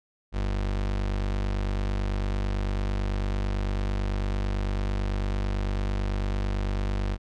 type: tone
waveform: 35% pulse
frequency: 49 Hz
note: G1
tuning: in tune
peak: -23 dBFS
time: 0.32-7.18 s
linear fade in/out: 50 ms
effects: low-pass 5000 Hz 12 dB/octave + MP3 96 kbps